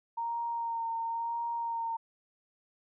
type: tone with vibrato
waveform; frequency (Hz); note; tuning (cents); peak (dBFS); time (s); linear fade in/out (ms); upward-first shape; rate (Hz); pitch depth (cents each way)
sine; 925; A#5; -14; -31; 0.17-1.97; 10; sine; 0.97; 20
effects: none